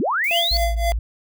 sine linear sweep, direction up, 174.61 to 4568 Hz, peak -18 dBFS, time 0-0.57 s, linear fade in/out 0 ms
violet noise, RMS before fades -35 dBFS, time 0.24-0.64 s, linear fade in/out 0 ms
square tone with tremolo, 683 Hz, F5, 39 cents flat, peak -19 dBFS, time 0.31-0.92 s, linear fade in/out 0 ms, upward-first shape triangle, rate 3.9 Hz, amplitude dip 100%
sine tone, 55 Hz, A1, in tune, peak -19 dBFS, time 0.51-0.99 s, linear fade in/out 5 ms
effects none

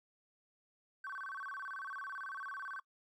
triangle tone with vibrato, 1311 Hz, E6, 10 cents flat, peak -38 dBFS, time 1.04-2.8 s, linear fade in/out 5 ms, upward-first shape square, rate 18 Hz, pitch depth 280 cents each way, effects noise-tail reverb RT60 0.1 s tail -24 dB re dry + tanh soft clip ceiling -38 dBFS

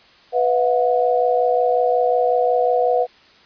sine chord, B suspended fourth, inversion none, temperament equal with one note detuned, 493.9 / 659.3 / 724.8 Hz, B4 / E5 / F#5, 0 / 0 / -36 cents, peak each -17 / -22 / -19 dBFS, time 0.32-3.07 s, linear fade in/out 50 ms, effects white hiss -50 dBFS RMS until 3.45 s + resampled to 11025 Hz

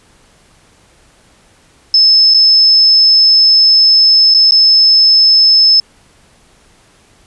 sine tone with dropouts, 5230 Hz, E8, 15 cents flat, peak -4 dBFS, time 1.94-5.8 s, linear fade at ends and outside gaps 2 ms, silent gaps 2.339-2.344 / 4.34-4.346 / 4.51-4.52 s, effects pink hiss -48 dBFS RMS until 7.26 s + resampled to 24000 Hz

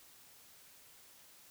silence, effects white hiss -60 dBFS RMS until 1.5 s

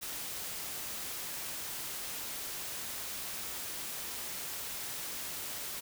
white noise, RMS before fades -40 dBFS, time 0.01-5.81 s, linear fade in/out 20 ms, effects none

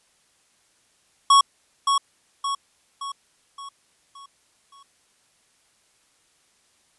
square tone with echo, 1108.7 Hz, C#6, in tune, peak -12 dBFS, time 1.3-1.41 s, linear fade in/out 5 ms, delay 570 ms, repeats 6, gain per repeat -6 dB, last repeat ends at 4.83 s, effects white hiss -63 dBFS RMS until 6.98 s + resampled to 24000 Hz

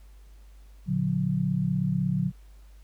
sine chord, Bb augmented, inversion none, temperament just, 116.54 / 145.68 / 182.1 Hz, Bb2 / D3 / F#3, 0 / -14 / -27 cents, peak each -32 / -27 / -26 dBFS, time 0.86-2.32 s, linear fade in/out 50 ms, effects added 50 Hz sine -47 dBFS peak until 2.83 s + pink hiss -64 dBFS RMS until 2.83 s

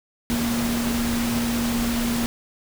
sine tone in noise, 235.7 Hz, A#3, 19 cents sharp, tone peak -22 dBFS, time 0.3-2.26 s, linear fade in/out 0 ms, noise pink, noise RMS -28 dBFS, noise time 0.3-2.26 s, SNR +3 dB, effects none

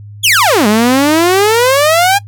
sawtooth exponential two-way sweep, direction down then up, 3554 to 204 to 823 Hz, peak -3 dBFS, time 0.23-2.19 s, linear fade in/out 20 ms, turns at 0.67 s, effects noise-tail reverb RT60 0.1 s tail -21 dB re dry + added 103 Hz sine -28 dBFS peak until 2.27 s

